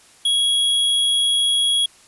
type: tone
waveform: square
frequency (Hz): 3322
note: G#7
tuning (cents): 0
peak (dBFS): -16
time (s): 0.25-1.86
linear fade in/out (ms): 5
effects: white hiss -50 dBFS RMS until 2.07 s + resampled to 24000 Hz